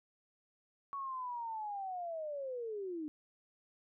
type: linear sweep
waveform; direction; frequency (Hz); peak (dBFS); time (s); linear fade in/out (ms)
sine; down; 1123 to 293.7; -38; 0.93-3.08; 0
effects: none